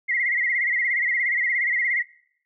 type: tone with vibrato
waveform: sine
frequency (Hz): 2020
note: B6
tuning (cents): +39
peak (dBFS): -20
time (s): 0.08-2.03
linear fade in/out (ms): 20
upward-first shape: sine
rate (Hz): 17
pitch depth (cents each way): 110
effects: noise-tail reverb RT60 0.7 s tail -23 dB re dry